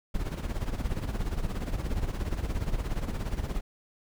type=noise with tremolo; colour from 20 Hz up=brown; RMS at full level=-28 dBFS; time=0.14-3.61 s; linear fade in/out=10 ms; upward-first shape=sine; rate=17 Hz; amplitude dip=70%; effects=none